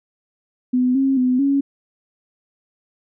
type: tone with pitch steps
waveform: sine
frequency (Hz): 251.3 / 269.5 / 252.7 / 277.9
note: B3 / C#4 / B3 / C#4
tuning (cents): +30 / -49 / +40 / +4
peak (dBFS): -14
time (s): 0.73-1.61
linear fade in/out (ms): 10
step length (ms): 220
effects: none